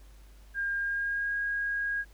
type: tone with pitch glide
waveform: sine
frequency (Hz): 1609 to 1637.1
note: G6 to G#6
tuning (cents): +45 to -25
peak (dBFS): -28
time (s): 0.54-2.05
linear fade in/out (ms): 50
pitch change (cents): +30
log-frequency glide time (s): 0.77-1.35
effects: added 50 Hz sine -50 dBFS peak until 2.13 s + pink hiss -62 dBFS RMS until 2.13 s